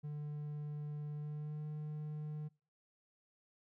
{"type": "tone with pitch glide", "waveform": "triangle", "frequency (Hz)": [148.5, 151.45], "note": ["D3", "D#3"], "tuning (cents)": [20, -46], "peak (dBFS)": -38, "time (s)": [0.03, 2.49], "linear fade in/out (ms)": 20, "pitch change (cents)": 34, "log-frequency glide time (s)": [1.13, 1.64], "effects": ["noise-tail reverb RT60 0.4 s tail -25 dB re dry"]}